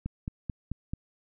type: click train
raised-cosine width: 5 ms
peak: -20 dBFS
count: 5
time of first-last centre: 0.06-0.935 s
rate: 4.57 Hz
effects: none